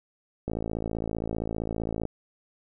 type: click train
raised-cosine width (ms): 2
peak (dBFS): -17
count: 88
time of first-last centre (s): 0.48-2.053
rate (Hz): 55.3
effects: none